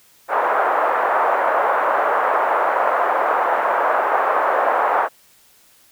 pink band-pass noise, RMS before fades -18 dBFS, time 0.28-5.09 s, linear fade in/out 50 ms, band 570 to 1400 Hz, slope 24 dB/octave, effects white hiss -53 dBFS RMS until 5.91 s

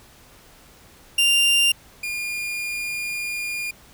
40% pulse tone pair in turn, 2789 / 2419 Hz, F7 / D#7, -3 / -49 cents, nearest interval major second, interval 246 cents, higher first, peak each -14 / -25 dBFS, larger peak first, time 1.18-1.72 / 2.03-3.71 s, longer second, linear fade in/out 5 ms, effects pink hiss -50 dBFS RMS until 3.93 s

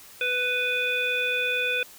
harmonic tone, 496.8 Hz, B4, 10 cents sharp, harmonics 1 / 3 / 5 / 7, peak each -31 / -30 / -25 / -33 dBFS, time 0.21-1.83 s, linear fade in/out 2 ms, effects white hiss -48 dBFS RMS until 1.98 s

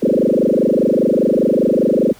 sine tone with frequency modulation, 381.6 Hz, G4, 47 cents flat, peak -11 dBFS, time 0.02-2.13 s, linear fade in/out 10 ms, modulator 25 Hz, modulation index 7.2, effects pink hiss -45 dBFS RMS until 2.19 s

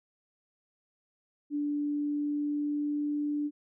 sine tone with pitch glide, 292.1 to 294 Hz, D4 to D4, -9 to +2 cents, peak -28 dBFS, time 1.5-3.51 s, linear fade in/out 50 ms, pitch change +11 cents, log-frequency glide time 1.74-3.13 s, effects none

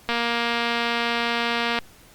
click train, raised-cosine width 0.3 ms, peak -8 dBFS, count 400, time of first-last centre 0.09-1.788 s, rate 235 Hz, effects pink hiss -51 dBFS RMS until 2.14 s + Opus 48 kbps

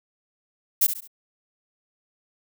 violet noise with echo, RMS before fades -18 dBFS, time 0.81-0.87 s, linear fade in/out 10 ms, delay 69 ms, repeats 3, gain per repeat -9 dB, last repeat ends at 1.077 s, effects none

